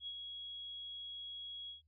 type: tone with ADSR envelope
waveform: sine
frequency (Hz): 3322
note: G#7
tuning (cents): 0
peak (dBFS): -40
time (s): 0-1.82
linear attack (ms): 70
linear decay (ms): 58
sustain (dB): -4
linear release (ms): 130
effects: added 77 Hz sine -70 dBFS peak until 1.87 s